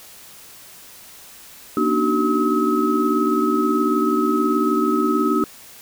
sine tone cluster, 237.7 / 285.6 / 304.2 / 377.5 / 1281 Hz, A#3 / D4 / D#4 / F#4 / E6, +34 / -48 / -39 / +35 / -50 cents, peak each -22 / -26 / -21 / -22 / -22 dBFS, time 1.77-5.44 s, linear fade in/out 2 ms, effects white hiss -43 dBFS RMS until 5.81 s

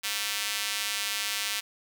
square tone with high-pass filter, 103.83 Hz, G#2, in tune, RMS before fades -31 dBFS, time 0.03-1.61 s, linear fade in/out 20 ms, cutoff 2600 Hz, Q 0.94, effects none

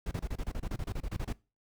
brown noise bursts, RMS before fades -34 dBFS, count 16, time 0.06-1.328 s, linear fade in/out 5 ms, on 53 ms, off 28 ms, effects noise-tail reverb RT60 0.3 s tail -22 dB re dry

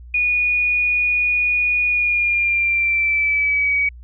sine tone with pitch glide, 2456 to 2265 Hz, D#7 to C#7, -23 to +37 cents, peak -15 dBFS, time 0.14-3.89 s, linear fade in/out 5 ms, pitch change -140 cents, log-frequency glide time 1.89-3.74 s, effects added 60 Hz sine -36 dBFS peak until 4.03 s

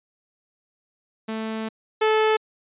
sawtooth tone pair in turn, 220.7 / 434.8 Hz, A3 / A4, +5 / -21 cents, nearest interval octave, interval 1174 cents, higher second, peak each -23 / -13 dBFS, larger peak second, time 1.28-1.69 / 2.01-2.37 s, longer first, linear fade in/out 10 ms, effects resampled to 8000 Hz

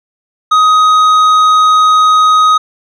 triangle tone with tanh clipping, 1256 Hz, D#6, 16 cents sharp, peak -6 dBFS, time 0.51-2.58 s, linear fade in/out 10 ms, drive 12 dB, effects none

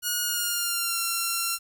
5% pulse tone with pitch glide, 1445 to 1365.5 Hz, F#6 to F6, -41 to -39 cents, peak -14 dBFS, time 0.02-1.59 s, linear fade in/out 50 ms, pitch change -98 cents, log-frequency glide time 0.23-1 s, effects 9-bit

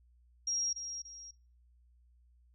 sine tone with echo, 5620 Hz, F8, 10 cents sharp, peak -31 dBFS, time 0.47-0.73 s, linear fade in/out 5 ms, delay 290 ms, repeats 2, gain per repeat -8 dB, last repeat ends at 1.31 s, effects noise-tail reverb RT60 0.4 s tail -20 dB re dry + added 60 Hz sine -62 dBFS peak until 2.54 s

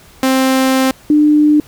sawtooth / sine tone pair in turn, 263 / 299.6 Hz, C4 / D4, +9 / +35 cents, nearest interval major second, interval 226 cents, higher second, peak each -6 dBFS, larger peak neither, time 0.23-0.91 / 1.1-1.6 s, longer first, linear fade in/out 2 ms, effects pink hiss -43 dBFS RMS until 1.67 s

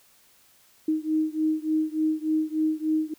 sine beating tone pair, 311.1 / 314.5 Hz, D#4 / D#4, 0 / +19 cents, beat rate 3.4 Hz, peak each -25 / -26 dBFS, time 0.88-3.14 s, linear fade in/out 5 ms, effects white hiss -59 dBFS RMS until 3.18 s

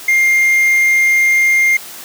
triangle tone, 2114 Hz, C7, 17 cents sharp, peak -7 dBFS, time 0.08-1.77 s, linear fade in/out 5 ms, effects white hiss -32 dBFS RMS until 2.04 s + high-pass 150 Hz 12 dB/octave

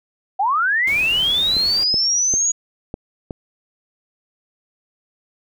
sine linear sweep, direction up, 734 to 6800 Hz, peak -15 dBFS, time 0.39-2.52 s, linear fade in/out 10 ms
pink noise, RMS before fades -34 dBFS, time 0.87-1.84 s, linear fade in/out 5 ms
clicks, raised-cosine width 2 ms, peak -14 dBFS, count 5, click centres 1.568 / 1.942 / 2.339 / 2.941 / 3.308 s
effects none

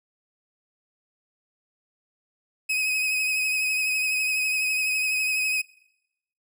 40% pulse tone with vibrato, 2532 Hz, D#7, 30 cents sharp, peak -22 dBFS, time 2.69-5.62 s, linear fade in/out 10 ms, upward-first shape sine, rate 12 Hz, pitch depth 29 cents each way, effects noise-tail reverb RT60 0.9 s tail -24 dB re dry

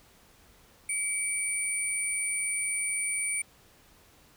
sine tone pair together, 2276 / 9104 Hz, C#7 / C#9, +45 / +45 cents, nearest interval 2 octaves, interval 2400 cents, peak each -31 / -28 dBFS, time 0.89-3.42 s, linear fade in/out 5 ms, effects tanh soft clip ceiling -23 dBFS + pink hiss -59 dBFS RMS until 4.36 s

